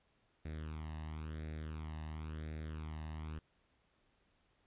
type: tone with flanger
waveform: sawtooth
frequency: 77.78 Hz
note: D#2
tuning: in tune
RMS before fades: -44 dBFS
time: 0.45-3.39 s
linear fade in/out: 5 ms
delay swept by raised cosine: 0.49 to 1.08 ms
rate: 0.96 Hz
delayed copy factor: +0.7
effects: pink hiss -75 dBFS RMS until 4.66 s + resampled to 8000 Hz